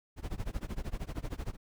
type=noise with tremolo; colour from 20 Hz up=brown; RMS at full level=-34 dBFS; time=0.16-1.57 s; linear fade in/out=50 ms; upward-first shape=sine; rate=13 Hz; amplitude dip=95%; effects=none